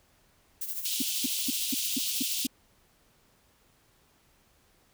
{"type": "noise with tremolo", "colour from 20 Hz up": "violet", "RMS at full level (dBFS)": -32, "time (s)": [0.61, 2.46], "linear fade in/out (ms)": 5, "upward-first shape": "triangle", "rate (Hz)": 13, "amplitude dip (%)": 70}
{"type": "band-pass noise", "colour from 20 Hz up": "pink", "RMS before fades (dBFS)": -33, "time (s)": [0.85, 2.47], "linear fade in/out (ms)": 5, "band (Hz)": [2800, 14000], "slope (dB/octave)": 48}
{"type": "tone bursts", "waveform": "sine", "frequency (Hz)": 261.6, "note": "C4", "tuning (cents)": 0, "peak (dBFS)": -26, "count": 7, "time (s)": [1, 2.467], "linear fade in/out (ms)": 5, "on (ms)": 21, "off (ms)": 220}
{"effects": ["pink hiss -65 dBFS RMS until 4.93 s"]}